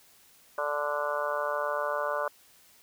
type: harmonic tone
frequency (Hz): 146.83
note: D3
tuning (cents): 0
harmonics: 3 / 4 / 5 / 6 / 7 / 8 / 9 / 10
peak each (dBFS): -40 / -31 / -44 / -39 / -35 / -35 / -42 / -36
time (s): 0.58-2.28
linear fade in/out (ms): 2
effects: white hiss -59 dBFS RMS until 2.82 s